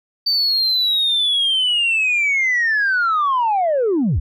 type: linear sweep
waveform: sine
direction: down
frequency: 4608 to 51.91 Hz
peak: -13 dBFS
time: 0.26-4.2 s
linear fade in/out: 10 ms
effects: tanh soft clip ceiling -12 dBFS